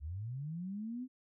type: linear sweep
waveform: sine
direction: up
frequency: 66.5 to 261.3 Hz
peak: -38 dBFS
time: 0-1.08 s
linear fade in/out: 50 ms
effects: none